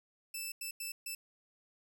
10% pulse tone bursts at uneven times, 2642 Hz, E7, 3 cents sharp, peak -30 dBFS, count 4, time 0.34-0.52 / 0.61-0.71 / 0.8-0.92 / 1.06-1.15 s, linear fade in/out 5 ms, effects none

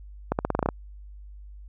accelerating click train, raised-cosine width 1 ms, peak -9 dBFS, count 9, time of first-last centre 0.32-0.688 s, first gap 69 ms, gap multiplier 0.88, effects added 50 Hz sine -41 dBFS peak until 1.68 s

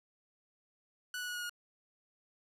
sawtooth tone with pitch steps, 1480 / 1468.9 / 1457.9 / 1447 / 1436.2 Hz, F#6 / F#6 / F#6 / F#6 / F6, 0 / -13 / -26 / -39 / +48 cents, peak -34 dBFS, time 1.14-1.495 s, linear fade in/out 2 ms, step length 71 ms, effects resampled to 32000 Hz + 12-bit

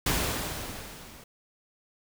pink noise with level ramp, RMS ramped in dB -25 to -50 dBFS, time 0.06-1.24 s, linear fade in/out 5 ms, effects none

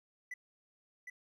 triangle tone with echo, 1988 Hz, B6, 11 cents sharp, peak -38 dBFS, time 0.31-0.34 s, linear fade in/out 5 ms, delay 760 ms, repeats 1, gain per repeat -4 dB, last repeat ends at 1.1 s, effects none

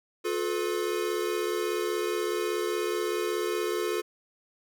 square tone cluster, 354.6 / 431 / 495.9 Hz, F4 / A4 / B4, +26 / -36 / +7 cents, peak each -31 / -31 / -38 dBFS, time 0.24-4.02 s, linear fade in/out 20 ms, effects none

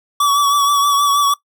square tone with vibrato, 1141 Hz, C#6, 50 cents sharp, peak -12 dBFS, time 0.2-1.34 s, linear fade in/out 5 ms, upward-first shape triangle, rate 6.3 Hz, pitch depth 41 cents each way, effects noise-tail reverb RT60 0.1 s tail -20 dB re dry

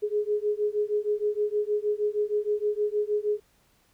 sine beating tone pair, 415.3 / 421.7 Hz, G#4 / G#4, 0 / +26 cents, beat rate 6.4 Hz, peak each -27 dBFS, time 0.02-3.4 s, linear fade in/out 20 ms, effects pink hiss -65 dBFS RMS until 3.93 s

